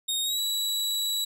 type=tone with pitch glide; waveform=sawtooth; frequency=3715 to 3909 Hz; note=A#7 to B7; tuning=-7 to -19 cents; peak=-23 dBFS; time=0.08-1.25 s; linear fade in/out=10 ms; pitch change=+88 cents; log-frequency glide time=0.23-0.39 s; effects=none